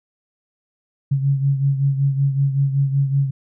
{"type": "beating tone pair", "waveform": "sine", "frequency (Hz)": [137.5, 142.8], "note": ["C#3", "D3"], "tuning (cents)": [-14, -48], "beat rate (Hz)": 5.3, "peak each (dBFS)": [-16, -23], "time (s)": [1.11, 3.31], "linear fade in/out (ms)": 10, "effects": []}